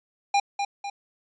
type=tone with echo; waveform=square; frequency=804 Hz; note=G5; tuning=44 cents sharp; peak=-19 dBFS; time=0.34-0.4 s; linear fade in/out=5 ms; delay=250 ms; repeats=2; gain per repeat=-6 dB; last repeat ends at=0.9 s; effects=resampled to 16000 Hz